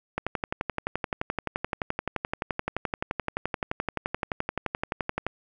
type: click train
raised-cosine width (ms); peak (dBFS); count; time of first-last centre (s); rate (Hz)
0.5; -12; 60; 0.18-5.266; 11.6
effects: none